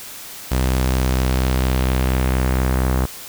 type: tone with low-pass filter sweep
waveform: sawtooth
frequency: 64.3 Hz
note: C2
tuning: 30 cents flat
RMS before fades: -18 dBFS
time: 0.51-3.06 s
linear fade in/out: 10 ms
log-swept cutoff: 11000 to 1400 Hz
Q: 1.1
effects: white hiss -35 dBFS RMS until 3.28 s